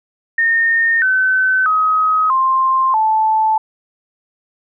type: tone with pitch steps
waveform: sine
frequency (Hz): 1832 / 1522.8 / 1265.8 / 1052.2 / 874.6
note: A#6 / F#6 / D#6 / C6 / A5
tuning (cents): -31 / +49 / +29 / +9 / -11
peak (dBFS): -11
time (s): 0.38-3.58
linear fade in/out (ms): 5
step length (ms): 640
effects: none